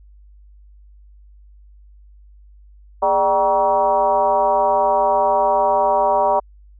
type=tone with frequency modulation; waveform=sine; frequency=773 Hz; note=G5; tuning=24 cents flat; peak=-13 dBFS; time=3.02-6.4 s; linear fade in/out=10 ms; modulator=179 Hz; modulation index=1.5; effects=added 50 Hz sine -43 dBFS peak until 6.79 s